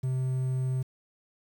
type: tone with quantisation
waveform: triangle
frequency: 129.5 Hz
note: C3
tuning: 17 cents flat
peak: -24 dBFS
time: 0.03-0.83 s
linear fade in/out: 10 ms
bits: 9
effects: none